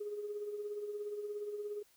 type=tone with tremolo; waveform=sine; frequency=415.3 Hz; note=G#4; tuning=in tune; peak=-35 dBFS; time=0-1.83 s; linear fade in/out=10 ms; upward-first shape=triangle; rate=17 Hz; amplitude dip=60%; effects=tanh soft clip ceiling -31 dBFS + white hiss -68 dBFS RMS until 1.96 s